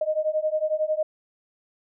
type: beating tone pair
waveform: sine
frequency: 614 / 625 Hz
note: D#5 / D#5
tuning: -23 / +8 cents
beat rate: 11 Hz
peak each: -25 dBFS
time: 0.01-1.03 s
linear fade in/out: 5 ms
effects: none